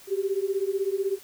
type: beating tone pair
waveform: sine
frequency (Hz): 382.7 / 398.7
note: G4 / G4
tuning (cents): -42 / +29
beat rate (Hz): 16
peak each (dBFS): -27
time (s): 0.07-1.19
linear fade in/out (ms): 50
effects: white hiss -50 dBFS RMS until 1.23 s